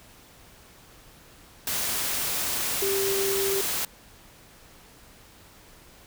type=tone in noise; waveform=sine; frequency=392 Hz; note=G4; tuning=in tune; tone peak=-25 dBFS; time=2.82-3.61 s; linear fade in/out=2 ms; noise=white; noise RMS=-28 dBFS; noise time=1.67-3.85 s; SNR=0 dB; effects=pink hiss -52 dBFS RMS until 6.06 s